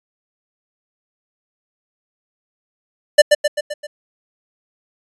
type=tone with echo; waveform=square; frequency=592 Hz; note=D5; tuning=14 cents sharp; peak=-3 dBFS; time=3.18-3.22 s; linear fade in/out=10 ms; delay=130 ms; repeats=5; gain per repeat=-5 dB; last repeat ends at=3.87 s; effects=resampled to 24000 Hz